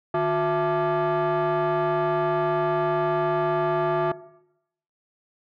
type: tone with frequency modulation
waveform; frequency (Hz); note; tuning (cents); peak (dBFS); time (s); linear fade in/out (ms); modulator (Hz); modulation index
sine; 152.5; D#3; -34; -18; 0.14-4.12; 5; 513; 1.9
effects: noise-tail reverb RT60 0.8 s tail -19 dB re dry + tanh soft clip ceiling -19 dBFS